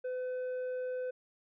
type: tone with tanh clipping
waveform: sine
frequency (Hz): 506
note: B4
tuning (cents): +42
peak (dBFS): -35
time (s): 0.04-1.11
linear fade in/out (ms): 10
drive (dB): 5
effects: none